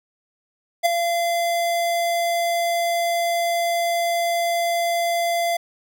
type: tone with ADSR envelope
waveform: square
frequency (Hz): 685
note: F5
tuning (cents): -34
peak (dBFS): -13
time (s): 0.83-5.57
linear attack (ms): 27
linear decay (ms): 13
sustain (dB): -7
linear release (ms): 6
effects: none